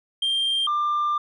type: tone pair in turn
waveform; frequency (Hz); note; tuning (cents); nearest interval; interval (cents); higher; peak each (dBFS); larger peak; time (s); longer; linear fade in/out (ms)
sine; 3181 / 1191.5; G7 / D6; +25 / +25; octave + perfect fourth; 1700; first; -18; neither; 0.22-0.67 / 0.67-1.18; second; 5
effects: tanh soft clip ceiling -19 dBFS